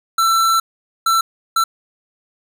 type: tone bursts at uneven times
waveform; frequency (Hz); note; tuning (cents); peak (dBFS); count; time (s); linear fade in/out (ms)
square; 1339; E6; +27; -13; 3; 0.18-0.6 / 1.06-1.21 / 1.56-1.64; 5
effects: none